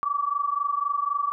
sine tone pair together, 1139.1 / 1163 Hz, C#6 / D6, +47 / -17 cents, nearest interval unison, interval 36 cents, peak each -26 dBFS, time 0.03-1.32 s, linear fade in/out 0 ms, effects none

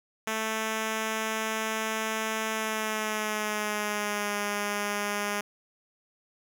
5% pulse tone with pitch glide, 220 to 205.3 Hz, A3 to G#3, 0 to -20 cents, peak -17 dBFS, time 0.27-5.41 s, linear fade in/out 5 ms, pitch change -120 cents, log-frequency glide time 2.53-4.35 s, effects none

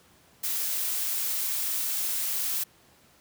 blue noise, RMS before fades -29 dBFS, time 0.43-2.64 s, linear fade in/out 10 ms, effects pink hiss -59 dBFS RMS until 3.2 s + high-pass 80 Hz 12 dB/octave

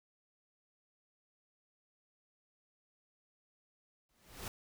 pink noise with exponential growth, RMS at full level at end -40 dBFS, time 4.09-4.48 s, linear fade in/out 1 ms, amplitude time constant 83 ms, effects none

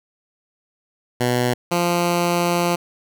10% pulse tone pair in turn, 123.3 / 173.72 Hz, B2 / F3, -2 / -9 cents, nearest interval tritone, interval 593 cents, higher second, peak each -9 dBFS, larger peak neither, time 1.2-1.54 / 1.71-2.76 s, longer second, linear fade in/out 10 ms, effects none

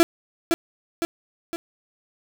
35% pulse tone with echo, 335.6 Hz, E4, 31 cents sharp, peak -10 dBFS, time 0-0.03 s, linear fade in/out 0 ms, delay 510 ms, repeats 3, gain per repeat -5 dB, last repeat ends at 1.56 s, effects none

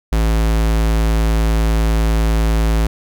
square tone, 55 Hz, A1, in tune, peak -13 dBFS, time 0.12-2.87 s, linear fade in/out 5 ms, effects none

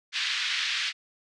white band-pass noise, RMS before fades -29 dBFS, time 0.12-0.93 s, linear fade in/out 50 ms, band 1600 to 4200 Hz, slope 24 dB/octave, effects resampled to 22050 Hz

